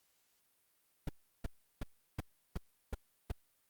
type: noise bursts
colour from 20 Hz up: brown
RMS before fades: -35 dBFS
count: 7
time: 1.07-3.317 s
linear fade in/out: 5 ms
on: 21 ms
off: 350 ms
effects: white hiss -75 dBFS RMS until 3.69 s + Opus 48 kbps